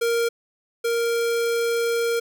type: tone pair in turn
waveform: square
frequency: 466.2 / 466.2 Hz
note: A#4 / A#4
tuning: 0 / 0 cents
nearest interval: unison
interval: 0 cents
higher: neither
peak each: -20 / -21 dBFS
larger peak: first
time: 0.01-0.29 / 0.84-2.2 s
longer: second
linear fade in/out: 10 ms
effects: none